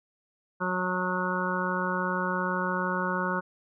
harmonic tone, 182.6 Hz, F#3, 23 cents flat, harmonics 1 / 2 / 3 / 5 / 6 / 7 / 8, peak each -32 / -36 / -35 / -34 / -34 / -35 / -32 dBFS, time 0.6-3.41 s, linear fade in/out 20 ms, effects none

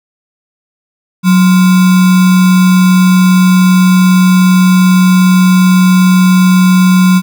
sine tone with sample-and-hold, 183.7 Hz, F#3, 12 cents flat, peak -3 dBFS, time 1.23-7.22 s, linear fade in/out 50 ms, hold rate 1225 Hz, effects none

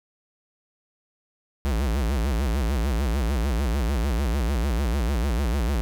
square tone with vibrato, 62.7 Hz, B1, 27 cents sharp, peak -22 dBFS, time 1.65-5.81 s, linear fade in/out 0 ms, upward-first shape sine, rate 6.7 Hz, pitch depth 260 cents each way, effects none

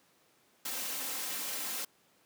white noise with comb filter, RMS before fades -37 dBFS, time 0.65-1.85 s, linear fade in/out 5 ms, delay 3.8 ms, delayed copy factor +0.5, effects pink hiss -67 dBFS RMS until 2.25 s + high-pass 200 Hz 12 dB/octave

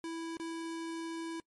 square tone with dropouts, 329.6 Hz, E4, in tune, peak -38 dBFS, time 0.04-1.4 s, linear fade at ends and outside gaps 1 ms, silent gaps 0.37-0.398 s, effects noise-tail reverb RT60 0.1 s tail -24 dB re dry + MP3 48 kbps

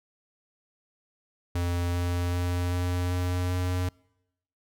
square tone with pitch steps, 87.31 / 87.92 / 88.53 / 89.14 / 89.76 / 90.39 Hz, F2 / F2 / F2 / F2 / F2 / F#2, 0 / +12 / +24 / +36 / +48 / -40 cents, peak -26 dBFS, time 1.55-3.89 s, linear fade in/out 5 ms, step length 390 ms, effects noise-tail reverb RT60 0.9 s tail -26 dB re dry

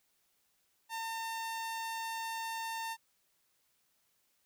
sawtooth tone, 905 Hz, A5, 48 cents sharp, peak -33 dBFS, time 0.89-2.97 s, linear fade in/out 50 ms, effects white hiss -75 dBFS RMS until 4.45 s

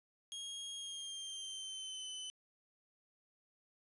sawtooth tone with pitch glide, 3265 to 3029 Hz, G#7 to F#7, -30 to +40 cents, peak -40 dBFS, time 0.32-2.3 s, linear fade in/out 0 ms, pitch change -130 cents, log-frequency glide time 0.76-2.09 s, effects resampled to 24000 Hz + 11-bit

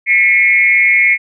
sine tone with frequency modulation, 2172 Hz, C#7, 36 cents flat, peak -7 dBFS, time 0.06-1.18 s, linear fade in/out 50 ms, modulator 193 Hz, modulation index 0.81, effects none

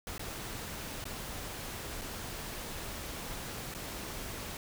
pink noise with dropouts, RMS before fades -41 dBFS, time 0.07-4.57 s, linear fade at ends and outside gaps 1 ms, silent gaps 0.18-0.194 / 1.041-1.054 / 2.013-2.017 / 3.74-3.748 s, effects none

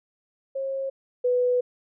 sine tone pair in turn, 540 / 495.2 Hz, C#5 / B4, -45 / +5 cents, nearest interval minor second, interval 150 cents, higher first, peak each -26 / -19 dBFS, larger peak second, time 0.55-0.9 / 1.24-1.61 s, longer second, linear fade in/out 10 ms, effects none

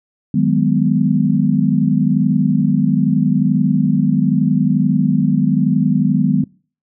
sine chord, G# minor seventh, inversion second, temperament just, 155.74 / 186.89 / 207.7 / 249.2 Hz, D#3 / F#3 / G#3 / B3, +2 / +18 / 0 / +16 cents, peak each -17 dBFS, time 0.34-6.44 s, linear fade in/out 5 ms, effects noise-tail reverb RT60 0.4 s tail -24 dB re dry

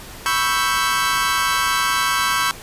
sawtooth chord, C# half-diminished seventh, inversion third, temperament equal, 987.8 / 1108.7 / 1318.5 / 1568 Hz, B5 / C#6 / E6 / G6, 0 / 0 / 0 / 0 cents, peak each -21 / -18 / -19 / -19 dBFS, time 0.26-2.51 s, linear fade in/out 0 ms, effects pink hiss -37 dBFS RMS until 2.62 s + resampled to 32000 Hz

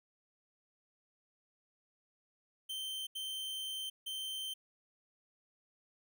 45% pulse tone bursts at uneven times, 3115 Hz, G7, 12 cents flat, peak -38 dBFS, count 3, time 2.69-3.07 / 3.15-3.9 / 4.06-4.54 s, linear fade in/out 10 ms, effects none

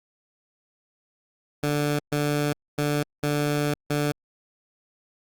15% pulse tone bursts at uneven times, 146.83 Hz, D3, in tune, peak -16 dBFS, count 5, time 1.63-1.99 / 2.12-2.53 / 2.78-3.03 / 3.23-3.74 / 3.9-4.12 s, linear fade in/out 5 ms, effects Opus 48 kbps

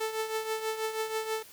sawtooth tone with tremolo, 440 Hz, A4, in tune, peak -24 dBFS, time 0-1.43 s, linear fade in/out 10 ms, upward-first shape triangle, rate 6.2 Hz, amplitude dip 70%, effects white hiss -52 dBFS RMS until 1.52 s

